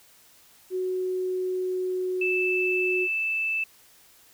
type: tone with pitch glide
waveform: sine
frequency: 370 to 367.2 Hz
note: F#4 to F#4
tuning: 0 to -13 cents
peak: -25 dBFS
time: 0.7-3.08 s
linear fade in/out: 50 ms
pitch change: -13 cents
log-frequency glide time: 0.83-2.94 s
type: tone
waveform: sine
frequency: 2637 Hz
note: E7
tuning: in tune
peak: -24 dBFS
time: 2.21-3.64 s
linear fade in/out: 5 ms
effects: white hiss -56 dBFS RMS until 4.33 s